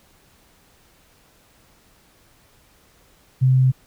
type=tone; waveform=sine; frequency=129.9 Hz; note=C3; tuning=12 cents flat; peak=-12 dBFS; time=3.41-3.72 s; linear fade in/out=20 ms; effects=pink hiss -56 dBFS RMS until 3.86 s